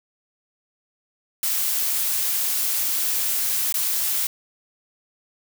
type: noise with dropouts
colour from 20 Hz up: blue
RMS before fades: -23 dBFS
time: 1.43-4.27 s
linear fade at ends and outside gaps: 2 ms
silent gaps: 3.725-3.741 s
effects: none